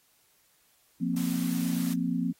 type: chord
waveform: sine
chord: F suspended fourth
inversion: none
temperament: equal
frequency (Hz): 174.61 / 233.1 / 261.6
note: F3 / Bb3 / C4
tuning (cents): 0 / 0 / 0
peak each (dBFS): -30 / -31 / -30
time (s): 1-2.33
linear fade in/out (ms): 20
type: noise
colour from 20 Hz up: white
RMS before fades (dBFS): -41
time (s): 1.16-1.94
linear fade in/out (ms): 5
effects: white hiss -66 dBFS RMS until 2.39 s + AAC 48 kbps